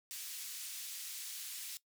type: band-pass noise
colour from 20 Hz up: white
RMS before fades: -45 dBFS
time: 0.11-1.77 s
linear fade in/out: 0 ms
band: 2700 to 14000 Hz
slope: 12 dB/octave
effects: noise-tail reverb RT60 0.1 s tail -18 dB re dry